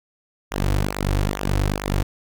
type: tone with flanger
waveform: sawtooth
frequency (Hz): 49.3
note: G1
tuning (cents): +11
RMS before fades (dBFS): -22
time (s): 0.51-2.03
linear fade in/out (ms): 10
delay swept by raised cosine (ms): 0.21 to 5.11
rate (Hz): 2.3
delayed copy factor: -0.8
effects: none